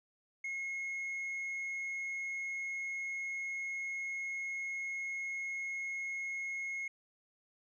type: tone with tanh clipping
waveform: sine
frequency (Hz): 2164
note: C#7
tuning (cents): -42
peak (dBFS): -37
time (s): 0.44-6.88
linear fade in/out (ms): 5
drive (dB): 2
effects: none

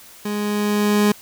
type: tone with level ramp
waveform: 30% pulse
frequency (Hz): 207.7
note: G#3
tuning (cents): 0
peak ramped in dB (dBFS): -20 to -10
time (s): 0.25-1.12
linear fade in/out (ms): 5
effects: white hiss -44 dBFS RMS until 1.21 s

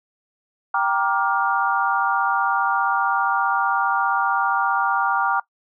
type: chord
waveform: sine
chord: G minor seventh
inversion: none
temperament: just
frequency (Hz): 784 / 940.8 / 1176 / 1411.2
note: G5 / Bb5 / D6 / F6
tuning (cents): 0 / +16 / +2 / +18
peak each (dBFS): -23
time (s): 0.74-5.4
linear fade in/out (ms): 5
effects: noise-tail reverb RT60 0.1 s tail -20 dB re dry

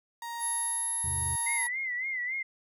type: tone with tremolo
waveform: 35% pulse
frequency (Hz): 936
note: A#5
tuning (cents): +7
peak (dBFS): -33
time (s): 0.22-1.67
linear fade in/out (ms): 2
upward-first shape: sine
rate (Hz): 1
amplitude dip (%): 50
type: tone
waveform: sine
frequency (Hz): 11000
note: F9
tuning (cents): -27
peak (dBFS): -29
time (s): 0.39-1.69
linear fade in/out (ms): 50
type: chord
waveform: triangle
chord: E augmented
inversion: none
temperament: equal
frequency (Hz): 82.41 / 103.83 / 130.81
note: E2 / G#2 / B#2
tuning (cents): 0 / 0 / 0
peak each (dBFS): -35 / -41 / -36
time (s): 1.04-1.36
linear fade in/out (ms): 5
type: tone with vibrato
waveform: sine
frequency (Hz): 2040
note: C7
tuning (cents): -44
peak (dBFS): -30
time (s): 1.46-2.43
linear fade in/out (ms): 10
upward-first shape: sine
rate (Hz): 3.6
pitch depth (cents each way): 91
effects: none

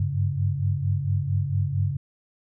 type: tone cluster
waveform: sine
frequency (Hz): 95.6 / 100 / 139.9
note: G2 / G2 / C#3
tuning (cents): -43 / +35 / +16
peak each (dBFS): -26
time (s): 0-1.97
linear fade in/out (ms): 5
effects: none

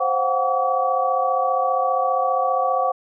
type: tone cluster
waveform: sine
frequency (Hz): 524 / 720 / 755 / 1140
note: C5 / F#5 / F#5 / C#6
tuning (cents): +2 / -47 / +35 / +48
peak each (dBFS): -23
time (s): 0-2.92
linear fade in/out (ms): 10
effects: none

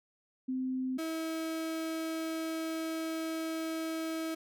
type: tone pair in turn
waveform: sine / 35% pulse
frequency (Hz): 258.6 / 322.6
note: C4 / E4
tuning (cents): -20 / -37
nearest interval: major third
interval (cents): 383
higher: second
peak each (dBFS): -31 / -32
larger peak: first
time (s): 0.48-0.98 / 0.98-4.35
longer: second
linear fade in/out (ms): 10
effects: none

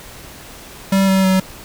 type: tone with pitch steps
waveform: square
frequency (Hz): 193.8 / 191.24 / 188.72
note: G3 / G3 / F#3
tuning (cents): -20 / -43 / +34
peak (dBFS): -12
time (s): 0.92-1.4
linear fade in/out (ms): 5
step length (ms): 160
effects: pink hiss -37 dBFS RMS until 1.64 s

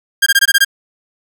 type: tone bursts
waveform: sawtooth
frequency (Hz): 1609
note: G6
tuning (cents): +45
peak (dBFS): -3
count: 7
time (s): 0.22-0.648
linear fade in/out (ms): 10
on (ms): 44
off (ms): 20
effects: none

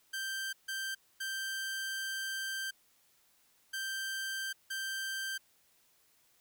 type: tone bursts at uneven times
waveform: sawtooth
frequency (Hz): 1568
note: G6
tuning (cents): 0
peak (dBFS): -32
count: 5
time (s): 0.13-0.53 / 0.68-0.95 / 1.2-2.71 / 3.73-4.53 / 4.7-5.38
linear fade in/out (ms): 10
effects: white hiss -69 dBFS RMS until 6.4 s

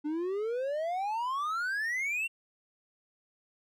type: exponential sweep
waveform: triangle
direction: up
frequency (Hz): 291.2 to 2778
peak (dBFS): -28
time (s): 0.04-2.28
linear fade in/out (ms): 20
effects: none

